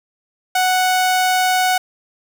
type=tone; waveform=sawtooth; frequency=740 Hz; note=F#5; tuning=in tune; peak=-10 dBFS; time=0.55-1.78 s; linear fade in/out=5 ms; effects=none